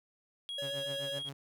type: tone with pitch glide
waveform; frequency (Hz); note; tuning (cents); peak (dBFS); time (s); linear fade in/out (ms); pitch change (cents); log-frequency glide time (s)
triangle; 3300 to 3279; G#7 to G#7; -12 to -23; -36; 0.49-1.29; 0; -11; 0.59-0.72
type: tone with vibrato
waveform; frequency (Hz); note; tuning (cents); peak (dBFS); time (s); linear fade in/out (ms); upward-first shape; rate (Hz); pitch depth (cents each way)
square; 560; C#5; +18; -39; 0.58-1.19; 5; sine; 7.3; 20
type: tone with tremolo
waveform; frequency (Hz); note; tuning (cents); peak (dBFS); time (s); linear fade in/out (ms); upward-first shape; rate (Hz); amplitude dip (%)
sawtooth; 138.59; C#3; 0; -37; 0.62-1.33; 2; triangle; 7.7; 100
effects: none